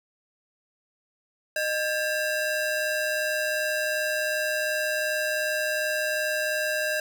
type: ring-modulated tone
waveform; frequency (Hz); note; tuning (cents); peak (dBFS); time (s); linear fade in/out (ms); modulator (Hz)
35% pulse; 1108.7; C#6; 0; -20; 1.56-7; 2; 493
effects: none